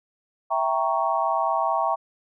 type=chord; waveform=sine; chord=E diminished seventh; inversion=none; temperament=equal; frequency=659.3 / 784 / 932.3 / 1108.7 Hz; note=E5 / G5 / Bb5 / Db6; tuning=0 / 0 / 0 / 0 cents; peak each=-26 dBFS; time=0.5-1.96 s; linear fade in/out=20 ms; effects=none